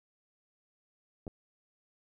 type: clicks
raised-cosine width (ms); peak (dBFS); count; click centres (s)
2; -29; 2; 1.268 / 1.278
effects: none